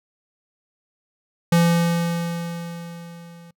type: tone with level ramp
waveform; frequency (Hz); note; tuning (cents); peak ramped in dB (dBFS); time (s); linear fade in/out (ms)
square; 169.9; F3; -47; -13 to -43; 1.52-3.51; 5
effects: noise-tail reverb RT60 0.1 s tail -25 dB re dry